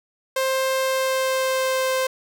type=tone with pitch glide; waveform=sawtooth; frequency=527 to 521.5 Hz; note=C5 to C5; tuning=+12 to -6 cents; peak=-16 dBFS; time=0.36-2.07 s; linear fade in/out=5 ms; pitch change=-18 cents; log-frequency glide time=0.8-1.95 s; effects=none